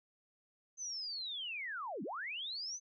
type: linear two-way sweep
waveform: sine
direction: down then up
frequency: 6272 to 171.8 to 6272 Hz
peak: -39 dBFS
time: 0.77-2.8 s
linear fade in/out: 50 ms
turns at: 2.03 s
effects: none